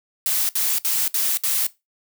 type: noise bursts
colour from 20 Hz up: blue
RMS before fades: -21 dBFS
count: 5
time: 0.26-1.666 s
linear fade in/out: 0 ms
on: 230 ms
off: 64 ms
effects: noise-tail reverb RT60 0.2 s tail -18 dB re dry